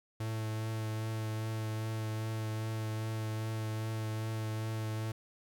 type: tone with vibrato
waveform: 45% pulse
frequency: 110 Hz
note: A2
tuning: in tune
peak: -34 dBFS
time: 0.2-5.12 s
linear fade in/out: 5 ms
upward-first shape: sine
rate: 2.5 Hz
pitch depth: 15 cents each way
effects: 11-bit